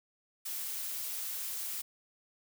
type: noise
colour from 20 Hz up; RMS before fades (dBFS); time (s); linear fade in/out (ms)
blue; -38; 0.45-1.82; 10
effects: none